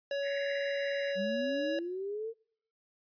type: tone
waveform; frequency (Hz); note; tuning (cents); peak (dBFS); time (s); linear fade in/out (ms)
square; 561; C#5; +21; -32; 0.11-1.79; 2
type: band-pass noise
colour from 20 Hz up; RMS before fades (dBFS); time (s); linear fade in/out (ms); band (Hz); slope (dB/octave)
pink; -43; 0.22-1.16; 50; 1800 to 2100; 96
type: linear sweep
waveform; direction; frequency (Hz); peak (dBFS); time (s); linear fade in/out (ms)
sine; up; 185 to 461.4; -34; 1.15-2.34; 50
effects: noise-tail reverb RT60 0.6 s tail -25 dB re dry + resampled to 11025 Hz